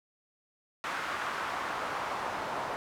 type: noise with band-pass filter sweep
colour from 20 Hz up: pink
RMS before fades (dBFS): -35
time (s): 0.84-2.76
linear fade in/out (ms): 0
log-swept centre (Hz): 1400 to 860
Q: 1.6
effects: none